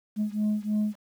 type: beating tone pair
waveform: sine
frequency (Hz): 210 / 213.2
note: G#3 / G#3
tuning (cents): +19 / +46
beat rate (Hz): 3.2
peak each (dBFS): -25 / -26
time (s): 0.16-0.96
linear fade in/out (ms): 50
effects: tanh soft clip ceiling -21 dBFS + 9-bit